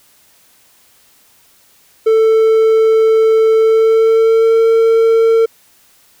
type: tone with pitch glide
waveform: triangle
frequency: 443.4 to 452.7 Hz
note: A4 to A4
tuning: +13 to +49 cents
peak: -5 dBFS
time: 2.06-5.46 s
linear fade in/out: 10 ms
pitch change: +36 cents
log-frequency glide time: 3.57-4.62 s
effects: white hiss -50 dBFS RMS until 6.2 s